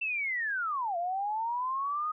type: linear two-way sweep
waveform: sine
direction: down then up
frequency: 2700 to 674 to 1255 Hz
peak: -29 dBFS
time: 0.01-2.12 s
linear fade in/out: 10 ms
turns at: 0.97 s
effects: none